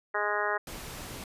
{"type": "harmonic tone", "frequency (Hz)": 207.7, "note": "G#3", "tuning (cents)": 0, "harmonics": [2, 3, 4, 5, 6, 7, 8, 9], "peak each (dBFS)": [-35, -35, -35, -35, -35, -35, -35, -35], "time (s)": [0.14, 0.58], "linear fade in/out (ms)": 10}
{"type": "noise", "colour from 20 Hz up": "pink", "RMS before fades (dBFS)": -41, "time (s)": [0.67, 1.24], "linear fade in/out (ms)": 2}
{"effects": ["resampled to 32000 Hz"]}